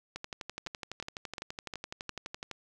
two click trains, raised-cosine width 0.2 ms, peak -21 / -21 dBFS, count 29 / 5, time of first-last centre 0.16-2.513 / 0.67-2.093 s, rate 11.9 / 2.81 Hz, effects none

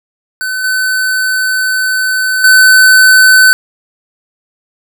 square tone with level steps, 1516 Hz, F#6, 42 cents sharp, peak -15 / -11 / -3 dBFS, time 0.41-3.53 s, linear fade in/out 0 ms, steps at 0.64 / 2.44 s, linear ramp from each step 2 ms, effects none

